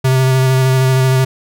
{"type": "tone with vibrato", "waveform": "square", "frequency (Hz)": 130.81, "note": "C3", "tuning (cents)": 0, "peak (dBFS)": -10, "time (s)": [0.04, 1.25], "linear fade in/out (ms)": 10, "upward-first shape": "square", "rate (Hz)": 13, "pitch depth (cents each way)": 13, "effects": []}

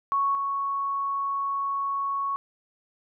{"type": "tone pair in turn", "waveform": "sine", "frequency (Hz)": [1108.7, 1108.7], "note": ["C#6", "C#6"], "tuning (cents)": [0, 0], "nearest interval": "unison", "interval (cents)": 0, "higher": "neither", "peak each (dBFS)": [-21, -25], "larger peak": "first", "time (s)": [[0.12, 0.35], [0.35, 2.36]], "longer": "second", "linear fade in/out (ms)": 0, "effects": []}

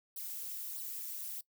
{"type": "noise with flanger", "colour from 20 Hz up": "violet", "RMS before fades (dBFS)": -42, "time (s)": [0.16, 1.41], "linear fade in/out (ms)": 5, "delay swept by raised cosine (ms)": [0.21, 5.41], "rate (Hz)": 1.6, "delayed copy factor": 0.9, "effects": ["noise-tail reverb RT60 0.1 s tail -21 dB re dry"]}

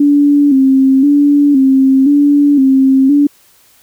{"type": "tone with vibrato", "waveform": "sine", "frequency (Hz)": 277.2, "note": "C#4", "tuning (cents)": 0, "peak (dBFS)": -5, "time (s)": [0, 3.27], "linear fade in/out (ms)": 5, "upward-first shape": "square", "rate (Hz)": 0.97, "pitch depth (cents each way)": 67, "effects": ["white hiss -48 dBFS RMS until 3.82 s"]}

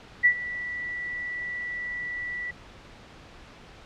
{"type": "tone with ADSR envelope", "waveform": "sine", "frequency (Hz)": 1957, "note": "B6", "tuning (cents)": -16, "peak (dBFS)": -13, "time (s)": [0.23, 2.51], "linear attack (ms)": 24, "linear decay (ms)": 81, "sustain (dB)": -17, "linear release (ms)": 6, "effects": ["pink hiss -48 dBFS RMS until 3.85 s", "low-pass 4000 Hz 12 dB/octave"]}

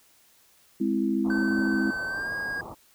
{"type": "chord", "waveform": "sine", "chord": "Ab augmented", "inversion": "none", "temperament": "equal", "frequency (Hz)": [207.7, 261.6, 329.6], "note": ["Ab3", "C4", "E4"], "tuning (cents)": [0, 0, 0], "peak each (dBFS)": -27, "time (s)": [0.8, 1.91], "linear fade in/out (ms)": 10}
{"type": "low-pass noise", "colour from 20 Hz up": "white", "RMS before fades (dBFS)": -41, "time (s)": [1.24, 2.75], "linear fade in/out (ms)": 20, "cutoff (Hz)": 1200, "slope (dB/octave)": 96}
{"type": "tone with pitch glide", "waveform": "triangle", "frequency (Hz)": [1533, 1633.6], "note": ["G6", "G#6"], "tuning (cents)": [-39, -29], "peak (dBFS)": -27, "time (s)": [1.3, 2.61], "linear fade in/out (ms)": 2, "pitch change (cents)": 110, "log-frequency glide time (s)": [2.07, 2.32]}
{"effects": ["white hiss -60 dBFS RMS until 2.94 s"]}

